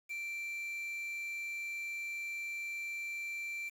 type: tone with quantisation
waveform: triangle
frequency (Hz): 2349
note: D7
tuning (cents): 0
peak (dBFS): -36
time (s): 0.09-3.7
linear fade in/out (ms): 20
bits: 9
effects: none